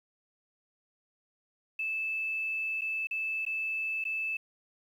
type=tone with dropouts; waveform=sine; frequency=2626 Hz; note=E7; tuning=7 cents flat; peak=-30 dBFS; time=1.79-4.37 s; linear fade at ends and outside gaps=5 ms; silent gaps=2.811-2.817 / 3.071-3.11 / 3.452-3.464 / 4.041-4.051 s; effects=10-bit

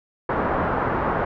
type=low-pass noise; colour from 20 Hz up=white; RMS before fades=-23 dBFS; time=0.29-1.25 s; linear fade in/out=5 ms; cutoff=1300 Hz; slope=24 dB/octave; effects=none

